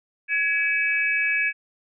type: tone cluster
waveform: sine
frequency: 1677 / 2292 / 2580 Hz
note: G#6 / D7 / E7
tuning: +16 / -43 / -38 cents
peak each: -24 / -24 / -25 dBFS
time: 0.28-1.53 s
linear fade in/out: 50 ms
effects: none